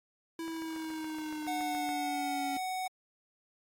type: linear sweep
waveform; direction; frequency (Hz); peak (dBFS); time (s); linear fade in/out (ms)
square; down; 329.6 to 277.2; -37; 0.39-2.57; 2
type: click train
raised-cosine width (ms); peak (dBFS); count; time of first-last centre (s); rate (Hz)
0.5; -32; 11; 0.48-1.89; 7.09
type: tone with pitch glide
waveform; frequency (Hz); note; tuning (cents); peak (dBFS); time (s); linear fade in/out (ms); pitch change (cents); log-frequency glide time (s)
square; 735 to 744.8; F#5 to F#5; -12 to +11; -34; 1.47-2.88; 10; +23; 1.86-2.2
effects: AAC 64 kbps